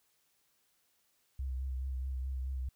sine tone with vibrato, 65.41 Hz, C2, in tune, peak -33 dBFS, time 1.39-2.69 s, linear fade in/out 5 ms, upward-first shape triangle, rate 4.7 Hz, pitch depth 46 cents each way, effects tanh soft clip ceiling -29 dBFS + white hiss -74 dBFS RMS until 2.75 s

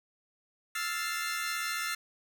sawtooth chord, F major seventh, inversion third, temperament equal, 1318.5 / 1396.9 / 1760 / 2093 Hz, E6 / F6 / A6 / C7, 0 / 0 / 0 / 0 cents, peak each -34 dBFS, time 0.75-1.95 s, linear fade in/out 5 ms, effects none

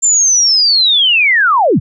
sine linear sweep, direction down, 7310 to 72.9 Hz, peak -7 dBFS, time 0.02-1.8 s, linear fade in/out 20 ms, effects none

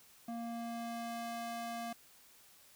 square ring-modulated tone, 233.1 Hz, A#3, in tune, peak -37 dBFS, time 0.28-1.93 s, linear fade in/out 5 ms, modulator 466 Hz, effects white hiss -62 dBFS RMS until 2.75 s

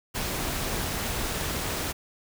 pink noise with amplitude modulation, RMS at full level -28 dBFS, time 0.14-1.93 s, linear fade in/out 20 ms, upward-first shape sine, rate 297 Hz, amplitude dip 45%, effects none

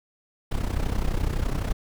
brown noise with amplitude modulation, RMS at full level -22 dBFS, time 0.51-1.73 s, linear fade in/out 10 ms, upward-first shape sine, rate 31.8 Hz, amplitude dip 75%, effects none

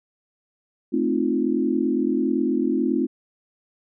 sine chord, F dominant seventh, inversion first, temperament equal, 220 / 261.6 / 311.1 / 349.2 Hz, A3 / C4 / Eb4 / F4, 0 / 0 / 0 / 0 cents, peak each -26 / -23 / -25 / -25 dBFS, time 0.92-3.07 s, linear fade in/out 20 ms, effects none

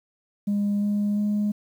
sine tone with pitch steps, 203.9 / 205.9 / 207.9 Hz, G#3 / G#3 / G#3, -32 / -15 / +2 cents, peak -19 dBFS, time 0.47-1.52 s, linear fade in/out 10 ms, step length 350 ms, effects tanh soft clip ceiling -19 dBFS + 9-bit

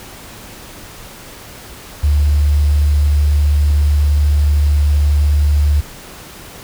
sine tone with quantisation, 73.42 Hz, D2, in tune, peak -9 dBFS, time 2.03-5.81 s, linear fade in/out 10 ms, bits 6, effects pink hiss -35 dBFS RMS until 6.63 s

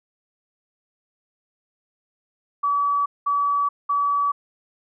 sine tone bursts, 1144 Hz, D6, 46 cents flat, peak -18 dBFS, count 3, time 2.63-4.32 s, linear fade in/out 10 ms, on 430 ms, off 200 ms, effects none

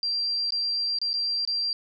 sine tone with dropouts, 4727 Hz, D8, 10 cents sharp, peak -24 dBFS, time 0.03-1.73 s, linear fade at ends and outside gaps 1 ms, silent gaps 0.506-0.522 / 0.987-1.015 / 1.132-1.139 / 1.451-1.475 s, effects none

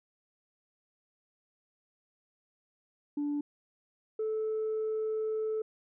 sine tone pair in turn, 291.2 / 436.3 Hz, D4 / A4, -15 / -15 cents, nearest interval perfect fifth, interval 700 cents, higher second, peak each -28 dBFS, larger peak neither, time 3.17-3.41 / 4.19-5.62 s, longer second, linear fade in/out 5 ms, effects tanh soft clip ceiling -27 dBFS

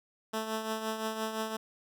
10% pulse tone with tremolo, 220 Hz, A3, in tune, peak -22 dBFS, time 0.33-1.57 s, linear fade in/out 10 ms, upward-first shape triangle, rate 5.8 Hz, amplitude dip 60%, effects none

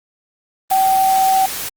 sine tone in noise, 767 Hz, G5, 38 cents flat, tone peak -11 dBFS, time 0.71-1.46 s, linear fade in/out 5 ms, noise white, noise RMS -25 dBFS, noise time 0.7-1.69 s, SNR +11 dB, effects Opus 32 kbps

